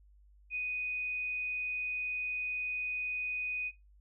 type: tone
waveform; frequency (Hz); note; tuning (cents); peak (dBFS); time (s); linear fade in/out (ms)
sine; 2489; D#7; 0; -33; 0.5-3.72; 50
effects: noise-tail reverb RT60 0.2 s tail -17 dB re dry + added 50 Hz sine -58 dBFS peak until 4 s